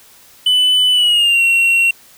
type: tone with pitch glide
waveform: triangle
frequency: 2999 to 2734 Hz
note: F#7 to F7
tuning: +23 to -37 cents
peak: -8 dBFS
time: 0.46-1.91 s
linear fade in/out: 5 ms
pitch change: -160 cents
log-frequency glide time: 0.92-1.42 s
effects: white hiss -45 dBFS RMS until 2.17 s